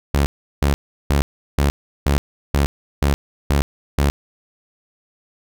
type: tone bursts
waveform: sawtooth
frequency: 70.9 Hz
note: C#2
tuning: 40 cents sharp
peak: -10 dBFS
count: 9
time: 0.14-4.1 s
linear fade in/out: 0 ms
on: 120 ms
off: 360 ms
effects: none